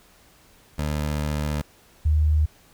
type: tone pair in turn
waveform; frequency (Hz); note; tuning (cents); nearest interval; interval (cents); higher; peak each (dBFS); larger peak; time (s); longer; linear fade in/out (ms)
20% pulse / sine; 74.8 / 76.59; D2 / D#2; +32 / -27; unison; 41; second; -19 / -16; second; 0.78-1.62 / 2.05-2.46; first; 10
effects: pink hiss -55 dBFS RMS until 2.73 s